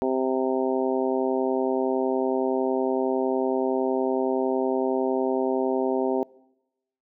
harmonic tone, 130.81 Hz, C3, in tune, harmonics 2 / 3 / 4 / 5 / 6 / 7, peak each -27 / -25 / -30 / -30 / -34 / -34 dBFS, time 0.02-6.23 s, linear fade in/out 0 ms, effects noise-tail reverb RT60 0.9 s tail -23 dB re dry

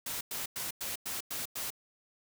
white noise bursts, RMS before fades -37 dBFS, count 7, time 0.06-1.704 s, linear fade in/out 5 ms, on 150 ms, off 99 ms, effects none

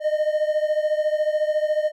triangle beating tone pair, 607 / 621 Hz, D#5 / D#5, -43 / -3 cents, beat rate 14 Hz, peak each -19 / -22 dBFS, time 0-1.92 s, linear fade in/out 50 ms, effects none

